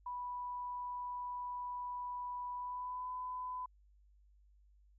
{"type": "tone with pitch glide", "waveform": "sine", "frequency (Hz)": [985, 1004.5], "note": ["B5", "B5"], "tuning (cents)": [-5, 29], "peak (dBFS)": -39, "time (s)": [0.06, 3.66], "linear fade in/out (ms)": 5, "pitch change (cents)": 34, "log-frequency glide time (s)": [2.54, 3.09], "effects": ["added 50 Hz sine -63 dBFS peak until 4.98 s"]}